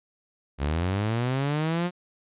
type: linear sweep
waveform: sawtooth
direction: up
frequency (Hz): 66.3 to 180.5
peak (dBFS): -20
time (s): 0.58-1.91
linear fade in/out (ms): 50
effects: resampled to 8000 Hz